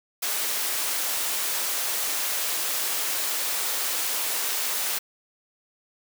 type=high-pass noise; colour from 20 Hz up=white; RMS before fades=-27 dBFS; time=0.22-4.99 s; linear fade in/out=10 ms; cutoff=420 Hz; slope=12 dB/octave; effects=none